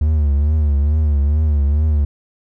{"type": "tone with vibrato", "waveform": "triangle", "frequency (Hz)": 74, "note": "D2", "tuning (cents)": 14, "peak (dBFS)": -10, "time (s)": [0.01, 2.05], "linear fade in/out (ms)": 5, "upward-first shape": "triangle", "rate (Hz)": 2.3, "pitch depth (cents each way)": 110, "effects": []}